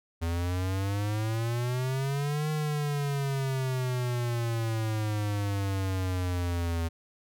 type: exponential two-way sweep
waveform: square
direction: up then down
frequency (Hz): 82.41 to 154.2 to 82.41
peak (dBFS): -28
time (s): 0.21-6.89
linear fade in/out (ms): 20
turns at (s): 2.5
effects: none